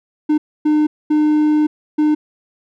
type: tone bursts at uneven times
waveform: triangle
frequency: 303.1 Hz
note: D#4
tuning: 45 cents flat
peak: -9 dBFS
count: 4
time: 0.29-0.38 / 0.65-0.87 / 1.1-1.67 / 1.98-2.15 s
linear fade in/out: 10 ms
effects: none